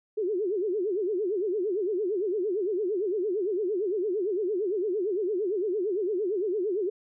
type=tone with vibrato; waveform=sine; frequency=392 Hz; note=G4; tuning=in tune; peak=-25 dBFS; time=0.17-6.9 s; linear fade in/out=10 ms; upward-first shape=sine; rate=8.8 Hz; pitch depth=210 cents each way; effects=none